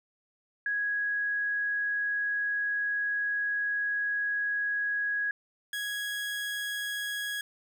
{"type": "tone pair in turn", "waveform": ["sine", "30% pulse"], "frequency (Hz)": [1661.2, 1661.2], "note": ["G#6", "G#6"], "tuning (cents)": [0, 0], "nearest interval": "unison", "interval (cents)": 0, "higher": "neither", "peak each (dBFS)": [-27, -29], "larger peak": "first", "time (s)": [[0.66, 5.31], [5.73, 7.41]], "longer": "first", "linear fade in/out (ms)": 2, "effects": []}